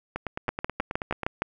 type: two click trains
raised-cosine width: 0.5 ms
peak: -15 / -10 dBFS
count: 11 / 7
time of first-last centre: 0.16-1.233 / 0.49-1.42 s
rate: 9.32 / 6.45 Hz
effects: none